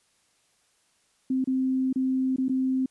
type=tone with dropouts; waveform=sine; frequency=261 Hz; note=C4; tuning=4 cents flat; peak=-22 dBFS; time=1.3-2.86 s; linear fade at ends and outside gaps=5 ms; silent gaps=1.443-1.473 / 1.929-1.958 / 2.362-2.382 / 2.484-2.494 s; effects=white hiss -67 dBFS RMS until 2.9 s + resampled to 24000 Hz